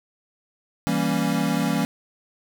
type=chord; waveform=square; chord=E diminished seventh; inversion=none; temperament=equal; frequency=164.81 / 196 / 233.1 / 277.2 Hz; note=E3 / G3 / Bb3 / Db4; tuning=0 / 0 / 0 / 0 cents; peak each=-27 dBFS; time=0.87-1.85 s; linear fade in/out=0 ms; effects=none